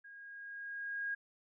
sine tone with level ramp, 1633 Hz, G#6, 30 cents flat, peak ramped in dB -51 to -34 dBFS, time 0.04-1.15 s, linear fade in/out 10 ms, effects none

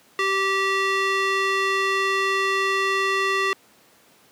square tone with band-pass filter, 388.4 Hz, G4, 16 cents flat, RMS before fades -22 dBFS, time 0.19-3.53 s, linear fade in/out 0 ms, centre 2000 Hz, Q 1.1, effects pink hiss -55 dBFS RMS until 4.31 s + high-pass 200 Hz 12 dB/octave

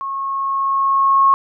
sine tone with level ramp, 1091 Hz, C#6, 28 cents flat, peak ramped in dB -22 to -8 dBFS, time 0.01-1.34 s, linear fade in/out 0 ms, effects none

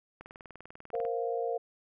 click train, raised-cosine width 0.5 ms, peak -31 dBFS, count 18, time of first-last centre 0.21-1.052 s, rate 20.2 Hz
sine chord, Bb suspended second, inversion none, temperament equal with one note detuned, 464.8 / 523.3 / 698.5 Hz, Bb4 / C5 / F5, -5 / 0 / 0 cents, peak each -32 / -36 / -35 dBFS, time 0.93-1.58 s, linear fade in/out 10 ms
effects none

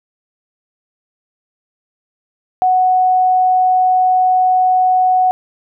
sine tone, 740 Hz, F#5, in tune, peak -9 dBFS, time 2.62-5.31 s, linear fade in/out 0 ms, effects none

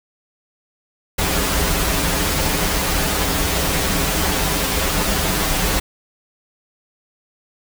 pink noise with comb filter, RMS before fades -19 dBFS, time 1.18-5.8 s, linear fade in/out 10 ms, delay 8.5 ms, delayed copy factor -0.95, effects none

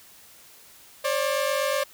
sawtooth tone pair together, 539 / 587.3 Hz, C#5 / D5, -49 / 0 cents, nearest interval minor second, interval 149 cents, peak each -22 dBFS, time 1.04-1.84 s, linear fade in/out 10 ms, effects white hiss -51 dBFS RMS until 1.93 s

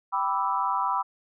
sine chord, E minor seventh, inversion first, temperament equal, 784 / 987.8 / 1174.7 / 1318.5 Hz, G5 / B5 / D6 / E6, 0 / 0 / 0 / 0 cents, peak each -31 / -26 / -30 / -31 dBFS, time 0.12-1.03 s, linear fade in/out 20 ms, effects none

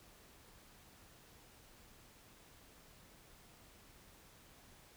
silence, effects pink hiss -62 dBFS RMS until 4.96 s

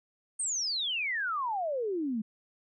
sine exponential sweep, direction down, 8890 to 207 Hz, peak -29 dBFS, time 0.39-2.22 s, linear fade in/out 10 ms, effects none

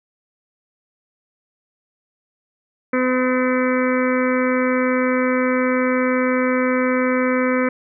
harmonic tone, 254.4 Hz, C4, 48 cents flat, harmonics 1 / 2 / 4 / 5 / 6 / 7 / 8 / 9, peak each -19 / -20 / -29 / -27 / -29 / -31 / -29 / -30 dBFS, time 2.93-7.69 s, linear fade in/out 5 ms, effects none

